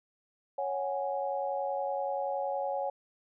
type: chord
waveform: sine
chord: C# suspended fourth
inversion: none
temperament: equal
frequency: 554.4 / 740 / 830.6 Hz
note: C#5 / F#5 / G#5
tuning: 0 / 0 / 0 cents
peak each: -33 / -36 / -35 dBFS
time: 0.58-2.9 s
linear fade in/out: 5 ms
effects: none